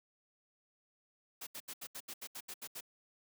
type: noise bursts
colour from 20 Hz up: white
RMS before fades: -45 dBFS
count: 11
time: 1.41-2.809 s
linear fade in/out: 10 ms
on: 59 ms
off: 75 ms
effects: high-pass 150 Hz 12 dB/octave